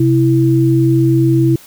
sine tone pair together, 130.93 / 329.6 Hz, C3 / E4, +2 / 0 cents, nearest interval octave + major third, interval 1598 cents, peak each -11 dBFS, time 0-1.56 s, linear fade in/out 5 ms, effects white hiss -41 dBFS RMS until 1.66 s

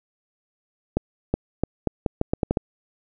accelerating click train, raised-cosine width 2 ms, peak -7 dBFS, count 10, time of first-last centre 0.97-2.572 s, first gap 370 ms, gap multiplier 0.8, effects none

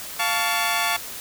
15% pulse chord, F augmented, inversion none, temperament equal with one note detuned, 698.5 / 880 / 1128.1 Hz, F5 / A5 / C#6, 0 / 0 / +30 cents, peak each -19 dBFS, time 0.19-0.97 s, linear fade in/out 10 ms, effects white hiss -35 dBFS RMS until 1.2 s

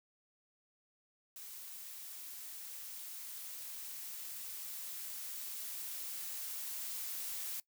blue noise with level ramp, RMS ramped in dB -49 to -41 dBFS, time 1.36-7.6 s, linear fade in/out 2 ms, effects noise-tail reverb RT60 0.1 s tail -20 dB re dry

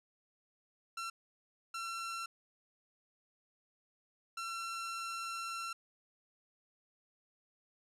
sawtooth tone bursts at uneven times, 1354 Hz, E6, 46 cents sharp, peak -35 dBFS, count 3, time 0.97-1.1 / 1.74-2.26 / 4.37-5.73 s, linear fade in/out 5 ms, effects low-pass 10000 Hz 12 dB/octave

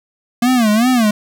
square tone with vibrato, 232 Hz, A#3, 8 cents flat, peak -11 dBFS, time 0.42-1.11 s, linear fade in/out 5 ms, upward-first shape sine, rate 2.6 Hz, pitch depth 180 cents each way, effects none

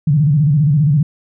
sine tone with vibrato, 147.4 Hz, D3, 7 cents sharp, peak -9 dBFS, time 0.07-1.03 s, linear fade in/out 5 ms, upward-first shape square, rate 15 Hz, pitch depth 120 cents each way, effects none

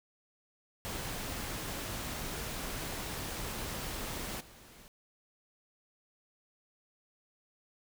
pink noise with level steps, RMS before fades -39 / -55 dBFS, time 0.85-4.88 s, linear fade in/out 0 ms, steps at 4.4 s, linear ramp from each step 10 ms, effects none

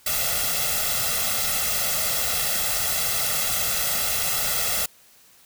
white noise with comb filter, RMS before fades -24 dBFS, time 0.06-4.86 s, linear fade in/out 5 ms, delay 1.5 ms, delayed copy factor +0.95, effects white hiss -54 dBFS RMS until 5.45 s

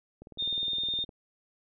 click train, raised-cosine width 2 ms, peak -33 dBFS, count 18, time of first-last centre 0.22-1.092 s, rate 19.5 Hz
sine tone with vibrato, 3638 Hz, A#7, 43 cents flat, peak -28 dBFS, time 0.38-1.05 s, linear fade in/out 20 ms, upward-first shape sine, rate 9.9 Hz, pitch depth 9 cents each way
effects none

